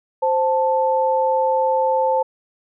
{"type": "tone pair together", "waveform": "sine", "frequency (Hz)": [523.3, 880], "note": ["C5", "A5"], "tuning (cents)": [0, 0], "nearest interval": "major sixth", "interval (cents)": 900, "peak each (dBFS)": -18, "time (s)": [0.22, 2.23], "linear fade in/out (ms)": 10, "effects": []}